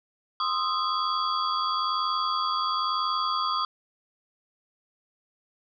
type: tone cluster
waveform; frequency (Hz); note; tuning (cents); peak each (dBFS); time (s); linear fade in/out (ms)
sine; 1046 / 1237 / 1318 / 3353 / 4648; C6 / D#6 / E6 / G#7 / D8; -1 / -10 / -1 / +16 / -19; -30 / -27 / -35 / -34 / -34; 0.4-3.65; 2
effects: none